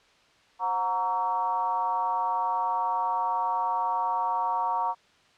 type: tone with frequency modulation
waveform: sine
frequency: 930 Hz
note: A#5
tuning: 4 cents flat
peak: -24 dBFS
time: 0.59-4.95 s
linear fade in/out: 50 ms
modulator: 202 Hz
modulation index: 0.95
effects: white hiss -60 dBFS RMS until 5.37 s + low-pass 4000 Hz 12 dB/octave